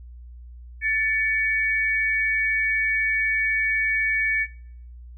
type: tone pair together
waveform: sine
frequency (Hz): 1759.9 / 2254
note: A6 / C#7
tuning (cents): 0 / +28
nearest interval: major third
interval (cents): 428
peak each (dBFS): -23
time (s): 0.81-4.47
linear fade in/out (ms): 50
effects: noise-tail reverb RT60 0.6 s tail -21 dB re dry + added 60 Hz sine -39 dBFS peak until 5.17 s

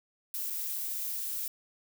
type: noise with dropouts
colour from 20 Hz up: violet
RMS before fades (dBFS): -35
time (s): 0.34-1.48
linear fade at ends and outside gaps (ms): 1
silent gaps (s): 0.5-0.504
effects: none

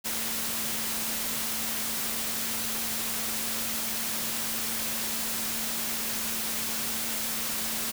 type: tone in noise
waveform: sine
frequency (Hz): 223.7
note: A3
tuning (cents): +29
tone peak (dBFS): -42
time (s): 0.04-7.92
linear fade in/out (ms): 20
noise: white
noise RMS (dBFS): -31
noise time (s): 0.04-7.92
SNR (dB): -14
effects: none

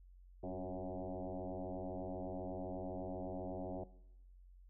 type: tone with frequency modulation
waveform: sine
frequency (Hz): 180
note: F#3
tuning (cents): -47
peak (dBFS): -40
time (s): 0.43-3.84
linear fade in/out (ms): 5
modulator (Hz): 92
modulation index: 6
effects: noise-tail reverb RT60 0.9 s tail -19 dB re dry + added 45 Hz sine -57 dBFS peak until 4.69 s

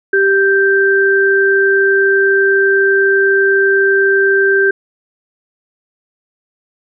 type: tone pair together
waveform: sine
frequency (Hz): 392 / 1568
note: G4 / G6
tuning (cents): 0 / 0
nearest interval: 2 octaves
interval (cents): 2400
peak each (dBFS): -11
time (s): 0.13-4.71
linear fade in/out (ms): 5
effects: none

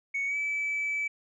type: tone with pitch glide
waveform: sine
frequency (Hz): 2223 to 2304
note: C#7 to D7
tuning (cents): +4 to -34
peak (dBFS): -26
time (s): 0.14-1.08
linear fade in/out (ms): 10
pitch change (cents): +62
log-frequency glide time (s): 0.26-0.37
effects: tanh soft clip ceiling -25 dBFS

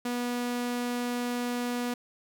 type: tone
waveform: sawtooth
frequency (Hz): 243.4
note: B3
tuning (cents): -25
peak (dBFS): -25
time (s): 0.05-1.94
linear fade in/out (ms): 5
effects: none

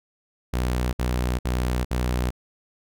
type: tone bursts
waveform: sawtooth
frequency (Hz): 61.74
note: B1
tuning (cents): 0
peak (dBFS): -18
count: 4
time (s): 0.53-2.307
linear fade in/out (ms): 10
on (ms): 400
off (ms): 59
effects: none

